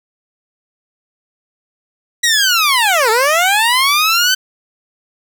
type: linear two-way sweep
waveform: 15% pulse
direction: down then up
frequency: 1943 to 425.6 to 1543 Hz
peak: -4 dBFS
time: 2.23-4.35 s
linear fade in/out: 10 ms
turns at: 3.1 s
effects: none